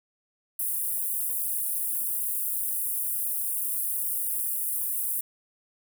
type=high-pass noise; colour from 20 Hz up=pink; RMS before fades=-29 dBFS; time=0.59-5.21 s; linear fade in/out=5 ms; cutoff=9600 Hz; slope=48 dB/octave; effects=none